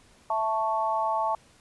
sine chord, A major, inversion second, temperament equal, 659.3 / 880 / 1108.7 Hz, E5 / A5 / C#6, 0 / 0 / 0 cents, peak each -30 / -26 / -30 dBFS, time 0.3-1.35 s, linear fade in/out 2 ms, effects pink hiss -58 dBFS RMS until 1.6 s + resampled to 24000 Hz

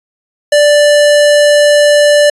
square tone, 587.3 Hz, D5, in tune, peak -5 dBFS, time 0.52-2.3 s, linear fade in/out 5 ms, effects resampled to 24000 Hz

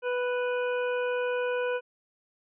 harmonic tone, 493.9 Hz, B4, in tune, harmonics 1 / 2 / 3 / 5 / 6, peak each -27 / -37 / -35 / -40 / -47 dBFS, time 0.02-1.81 s, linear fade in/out 50 ms, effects none

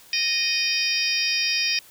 harmonic tone with a mistuned harmonic, 619 Hz, D#5, 9 cents flat, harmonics 3 / 4 / 5 / 6 / 7 / 8 / 9, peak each -32 / -25 / -32 / -33 / -35 / -26 / -27 dBFS, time 0.13-1.79 s, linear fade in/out 2 ms, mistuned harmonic 7, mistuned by +79 cents, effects white hiss -50 dBFS RMS until 1.9 s

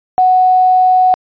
sine tone with quantisation, 740 Hz, F#5, in tune, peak -6 dBFS, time 0.18-1.14 s, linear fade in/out 0 ms, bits 6, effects resampled to 11025 Hz

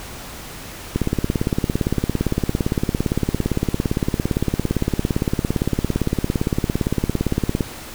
click train, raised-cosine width 3 ms, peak -5 dBFS, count 118, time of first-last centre 0.96-7.608 s, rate 17.6 Hz, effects pink hiss -35 dBFS RMS until 7.94 s

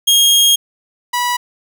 sawtooth tone pair in turn, 3252 / 976.9 Hz, G#7 / B5, -37 / -19 cents, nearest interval octave + major sixth, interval 2082 cents, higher first, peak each -5 / -11 dBFS, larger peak first, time 0.07-0.56 / 1.13-1.37 s, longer first, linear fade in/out 10 ms, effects none

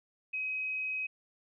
sine tone, 2533 Hz, D#7, 30 cents sharp, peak -32 dBFS, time 0.33-1.07 s, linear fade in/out 10 ms, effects none

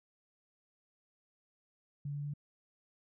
sine tone with pitch steps, 143.5 / 144.5 / 145.5 Hz, D3 / D3 / D3, -40 / -28 / -16 cents, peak -36 dBFS, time 2.05-2.338 s, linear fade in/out 5 ms, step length 96 ms, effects none

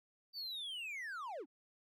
triangle linear sweep, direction down, 4654 to 233.1 Hz, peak -40 dBFS, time 0.33-1.46 s, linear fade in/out 50 ms, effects none

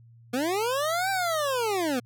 25% pulse linear two-way sweep, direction up then down, 233.4 to 789 to 233.4 Hz, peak -21 dBFS, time 0.33-2 s, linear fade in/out 10 ms, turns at 1.1 s, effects added 116 Hz sine -50 dBFS peak until 2.05 s

